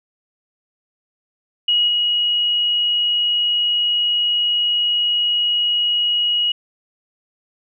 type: tone with level steps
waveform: sine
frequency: 2900 Hz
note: F#7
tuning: 35 cents flat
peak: -13 / -15 dBFS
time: 1.68-6.52 s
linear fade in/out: 5 ms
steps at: 1.87 s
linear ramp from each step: 20 ms
effects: none